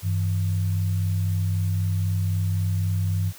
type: tone pair together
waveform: sine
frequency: 97.5 / 161.37 Hz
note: G2 / E3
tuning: -9 / -37 cents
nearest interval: major sixth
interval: 872 cents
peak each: -21 / -30 dBFS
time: 0.02-3.33 s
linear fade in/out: 50 ms
effects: white hiss -45 dBFS RMS until 3.38 s